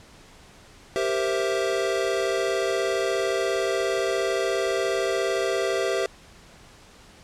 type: chord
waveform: square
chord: C dominant seventh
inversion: second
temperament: equal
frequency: 392 / 466.2 / 523.3 / 659.3 Hz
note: G4 / Bb4 / C5 / E5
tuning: 0 / 0 / 0 / 0 cents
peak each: -27 / -31 / -30 / -29 dBFS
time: 0.96-6.06 s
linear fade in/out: 0 ms
effects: pink hiss -50 dBFS RMS until 7.23 s + low-pass 8000 Hz 12 dB/octave